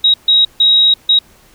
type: tone bursts at uneven times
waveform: sine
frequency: 3809 Hz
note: A#7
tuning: 37 cents sharp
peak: -6 dBFS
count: 4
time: 0.04-0.14 / 0.28-0.45 / 0.6-0.94 / 1.09-1.19 s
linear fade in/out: 5 ms
effects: pink hiss -47 dBFS RMS until 1.54 s